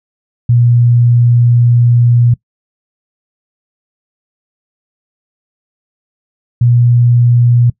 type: tone pair in turn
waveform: sine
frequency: 120 / 120.56 Hz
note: B2 / B2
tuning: -49 / -41 cents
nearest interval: unison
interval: 8 cents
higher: second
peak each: -5 dBFS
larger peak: neither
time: 0.49-2.34 / 6.61-7.7 s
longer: first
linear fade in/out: 5 ms
effects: noise-tail reverb RT60 0.1 s tail -22 dB re dry